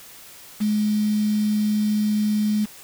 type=tone with quantisation; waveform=sine; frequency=211.2 Hz; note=G#3; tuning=29 cents sharp; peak=-18 dBFS; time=0.6-2.66 s; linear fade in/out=20 ms; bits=6; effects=white hiss -44 dBFS RMS until 2.83 s